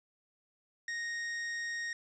45% pulse tone, 1864.7 Hz, A#6, in tune, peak -35 dBFS, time 0.88-1.93 s, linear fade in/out 2 ms, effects resampled to 16000 Hz + 11-bit

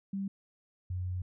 sine tone pair in turn, 196 / 90.99 Hz, G3 / F#2, 0 / -28 cents, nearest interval octave + minor second, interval 1328 cents, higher first, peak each -32 / -32 dBFS, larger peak neither, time 0.13-0.28 / 0.9-1.22 s, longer second, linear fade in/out 5 ms, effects none

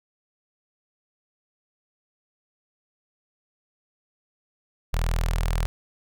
sawtooth tone with notch filter, 40.74 Hz, E1, 20 cents flat, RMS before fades -24 dBFS, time 4.93-5.66 s, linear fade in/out 0 ms, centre 290 Hz, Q 0.56, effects none

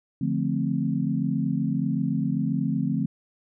sine chord, D minor seventh, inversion none, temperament equal, 146.83 / 174.61 / 220 / 261.6 Hz, D3 / F3 / A3 / C4, 0 / 0 / 0 / 0 cents, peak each -28 dBFS, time 0.21-3.06 s, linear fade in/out 5 ms, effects none

